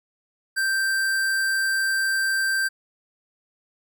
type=tone with hard clipping; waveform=sine; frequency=1568 Hz; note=G6; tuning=in tune; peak=-22 dBFS; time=0.56-2.69 s; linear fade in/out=20 ms; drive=18 dB; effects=none